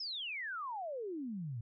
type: exponential sweep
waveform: sine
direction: down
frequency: 5370 to 108.1 Hz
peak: -38 dBFS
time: 0-1.61 s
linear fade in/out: 5 ms
effects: none